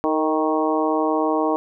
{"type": "harmonic tone with a mistuned harmonic", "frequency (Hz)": 156.7, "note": "D#3", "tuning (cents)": 13, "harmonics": [2, 3, 4, 5, 6, 7], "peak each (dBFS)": [-22, -24, -25, -26, -27, -27], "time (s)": [0.04, 1.56], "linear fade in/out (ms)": 0, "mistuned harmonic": 3, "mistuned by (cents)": -35, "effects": []}